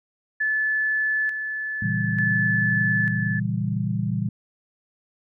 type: tone with tremolo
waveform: sine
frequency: 1734 Hz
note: A6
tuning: 26 cents flat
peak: -20 dBFS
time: 0.4-3.4 s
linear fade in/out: 10 ms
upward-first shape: square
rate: 0.56 Hz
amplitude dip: 50%
type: chord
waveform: sine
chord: A# diminished seventh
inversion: none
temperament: equal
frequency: 116.54 / 138.59 / 164.81 / 196 Hz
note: A#2 / C#3 / E3 / G3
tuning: 0 / 0 / 0 / 0 cents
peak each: -26 / -31 / -28 / -27 dBFS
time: 1.82-4.29 s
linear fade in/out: 5 ms
effects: none